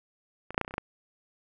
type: clicks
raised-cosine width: 0.5 ms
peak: -23 / -24 / -7 / -12 / -26 / -21 / -28 / -20 / -15 dBFS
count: 9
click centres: 0.506 / 0.545 / 0.579 / 0.613 / 0.648 / 0.679 / 0.709 / 0.74 / 0.781 s
effects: none